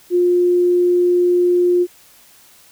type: tone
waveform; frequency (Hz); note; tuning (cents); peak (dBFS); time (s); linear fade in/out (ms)
sine; 354.7; F4; +27; -11; 0.1-1.87; 50
effects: white hiss -48 dBFS RMS until 2.71 s